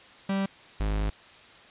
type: tone pair in turn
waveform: 45% pulse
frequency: 195 / 51.55 Hz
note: G3 / G#1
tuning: -9 / -12 cents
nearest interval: octave + major seventh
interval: 2303 cents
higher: first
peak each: -25 dBFS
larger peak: neither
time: 0.29-0.46 / 0.8-1.1 s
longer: second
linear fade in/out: 5 ms
effects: white hiss -51 dBFS RMS until 1.7 s + resampled to 8000 Hz